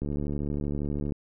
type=click train; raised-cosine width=3 ms; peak=-19 dBFS; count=81; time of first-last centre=0.02-1.122 s; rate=72.6 Hz; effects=none